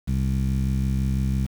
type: tone with low-pass filter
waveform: sawtooth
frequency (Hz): 66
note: C2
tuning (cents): +16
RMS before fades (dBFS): -23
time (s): 0.07-1.47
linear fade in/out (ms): 20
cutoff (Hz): 180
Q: 2.9
effects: 7-bit